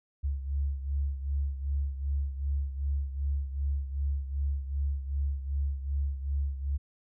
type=beating tone pair; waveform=sine; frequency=69.3 / 71.9 Hz; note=C#2 / D2; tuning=0 / -36 cents; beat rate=2.6 Hz; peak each=-29 / -35 dBFS; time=0.23-6.78 s; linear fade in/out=20 ms; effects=none